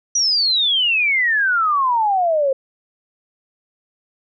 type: exponential sweep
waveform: sine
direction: down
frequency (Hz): 5920 to 523.3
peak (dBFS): -14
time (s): 0.15-2.53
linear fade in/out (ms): 5
effects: none